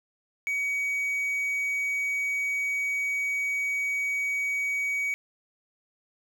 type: tone with quantisation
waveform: triangle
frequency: 2260 Hz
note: C#7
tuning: 33 cents sharp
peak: -24 dBFS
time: 0.47-5.14 s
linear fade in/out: 0 ms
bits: 9
effects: none